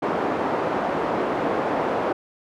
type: band-pass noise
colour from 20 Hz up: pink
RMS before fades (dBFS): -24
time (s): 0.02-2.13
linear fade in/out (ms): 10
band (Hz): 340 to 960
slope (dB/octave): 12
effects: none